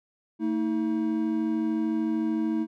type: tone pair together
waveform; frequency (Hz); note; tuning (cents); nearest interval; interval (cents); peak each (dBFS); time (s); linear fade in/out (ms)
triangle; 225.4 / 318.8; A3 / D#4; +42 / +42; tritone; 600; -26 / -24; 0.39-2.67; 50
effects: none